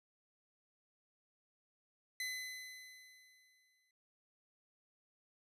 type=tone with exponential decay; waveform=sawtooth; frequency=2025 Hz; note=B6; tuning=43 cents sharp; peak=-34 dBFS; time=2.2-3.91 s; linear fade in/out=2 ms; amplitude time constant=370 ms; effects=resampled to 32000 Hz